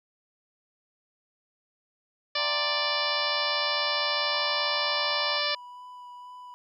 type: harmonic tone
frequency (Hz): 587.3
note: D5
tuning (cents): 0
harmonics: 1 / 2 / 3 / 4 / 5 / 6 / 7 / 8 / 9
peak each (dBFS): -34 / -34 / -34 / -34 / -34 / -34 / -34 / -34 / -34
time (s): 2.35-5.55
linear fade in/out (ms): 5
type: chord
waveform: sine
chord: C dominant seventh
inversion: first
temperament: equal with one note detuned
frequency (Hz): 671.9 / 784 / 932.3 / 1046.5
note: E5 / G5 / Bb5 / C6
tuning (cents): +33 / 0 / 0 / 0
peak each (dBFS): -43 / -44 / -38 / -38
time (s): 2.35-5.41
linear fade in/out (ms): 50
type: tone with vibrato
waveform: triangle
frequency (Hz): 988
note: B5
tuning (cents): 0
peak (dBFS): -40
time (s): 4.33-6.54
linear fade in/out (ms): 0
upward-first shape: sine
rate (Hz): 2.1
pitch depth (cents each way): 11
effects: none